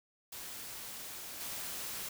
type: noise with level steps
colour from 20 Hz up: white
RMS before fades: -45 / -41 dBFS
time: 0.32-2.09 s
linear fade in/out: 5 ms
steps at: 1.4 s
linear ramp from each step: 10 ms
effects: none